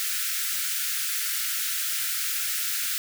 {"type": "high-pass noise", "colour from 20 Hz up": "white", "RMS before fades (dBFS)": -28, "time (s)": [0, 2.98], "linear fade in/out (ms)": 0, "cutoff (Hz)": 1300, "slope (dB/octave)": 96, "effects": []}